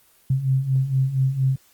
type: beating tone pair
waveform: sine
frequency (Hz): 130 / 134.3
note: C3 / C3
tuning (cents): -11 / +46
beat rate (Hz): 4.3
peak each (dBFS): -24 / -19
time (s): 0.3-1.56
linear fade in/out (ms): 5
effects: white hiss -57 dBFS RMS until 1.73 s + Opus 24 kbps